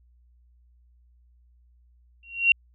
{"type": "tone with exponential growth", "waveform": "sine", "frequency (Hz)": 2748, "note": "F7", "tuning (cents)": -29, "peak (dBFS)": -11, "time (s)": [2.23, 2.52], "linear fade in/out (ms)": 2, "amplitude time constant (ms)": 61, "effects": ["added 60 Hz sine -56 dBFS peak until 2.74 s"]}